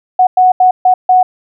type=tone bursts at uneven times; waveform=sine; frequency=738 Hz; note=F#5; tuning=5 cents flat; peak=-4 dBFS; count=5; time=0.19-0.27 / 0.37-0.52 / 0.6-0.71 / 0.85-0.94 / 1.09-1.23 s; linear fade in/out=5 ms; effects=none